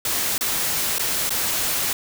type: noise with dropouts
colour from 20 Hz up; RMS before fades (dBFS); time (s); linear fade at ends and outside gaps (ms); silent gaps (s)
white; -23; 0.05-1.93; 2; 0.38-0.409 / 0.984-0.994 / 1.294-1.305
effects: none